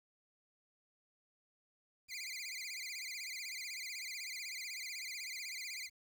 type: tone with vibrato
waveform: 20% pulse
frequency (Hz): 2225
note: C#7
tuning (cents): +6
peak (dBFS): -37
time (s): 2.08-5.9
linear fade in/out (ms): 50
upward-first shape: sine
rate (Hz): 16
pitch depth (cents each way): 170
effects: 11-bit